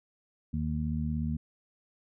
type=harmonic tone; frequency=76.8 Hz; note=D#2; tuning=22 cents flat; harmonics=1 / 2 / 3; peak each=-33 / -33 / -33 dBFS; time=0.53-1.37 s; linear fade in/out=10 ms; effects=none